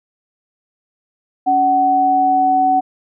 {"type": "tone pair together", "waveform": "sine", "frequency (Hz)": [280.9, 749.9], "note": ["C#4", "F#5"], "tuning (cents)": [23, 23], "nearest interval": "octave + perfect fourth", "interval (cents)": 1700, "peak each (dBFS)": [-21, -11], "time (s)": [1.46, 2.81], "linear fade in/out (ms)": 20, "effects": []}